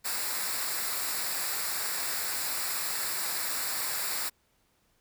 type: noise with comb filter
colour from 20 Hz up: white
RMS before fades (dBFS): -32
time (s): 0.04-4.3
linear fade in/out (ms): 20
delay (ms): 0.32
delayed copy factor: -0.65
effects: pink hiss -70 dBFS RMS until 5 s